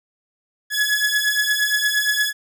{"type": "beating tone pair", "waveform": "sawtooth", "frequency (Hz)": [1690, 1698.6], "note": ["G#6", "G#6"], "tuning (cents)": [30, 39], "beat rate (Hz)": 8.6, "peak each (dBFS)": -17, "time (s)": [0.7, 2.33], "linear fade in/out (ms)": 50, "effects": []}